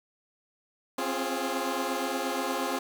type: chord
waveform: 15% pulse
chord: Db major seventh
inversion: third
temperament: equal with one note detuned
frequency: 261.6 / 270.1 / 349.2 / 415.3 Hz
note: C4 / Db4 / F4 / Ab4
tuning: 0 / -45 / 0 / 0 cents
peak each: -28 dBFS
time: 0.98-2.79 s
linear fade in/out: 5 ms
effects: 9-bit